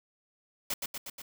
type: noise with echo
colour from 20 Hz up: white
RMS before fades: -32 dBFS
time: 0.7-0.74 s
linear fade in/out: 5 ms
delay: 120 ms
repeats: 4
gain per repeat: -3 dB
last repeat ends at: 1.22 s
effects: none